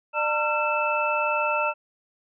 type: tone cluster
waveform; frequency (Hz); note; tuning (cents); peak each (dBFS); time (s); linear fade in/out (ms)
sine; 599 / 909 / 1361 / 2635; D5 / A#5 / F6 / E7; +34 / -44 / -45 / -1; -27; 0.13-1.74; 50
effects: none